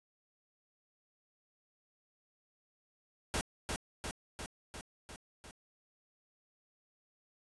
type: noise with echo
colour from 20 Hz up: pink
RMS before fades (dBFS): -34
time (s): 3.34-3.41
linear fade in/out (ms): 0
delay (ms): 350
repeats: 6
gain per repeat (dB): -3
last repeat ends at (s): 5.51
effects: resampled to 24000 Hz